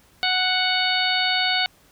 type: harmonic tone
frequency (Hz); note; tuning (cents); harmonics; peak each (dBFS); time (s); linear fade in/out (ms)
740; F#5; 0; 1 / 2 / 3 / 4 / 5 / 6; -26 / -26 / -26 / -26 / -26 / -26; 0.23-1.66; 0
effects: pink hiss -56 dBFS RMS until 1.91 s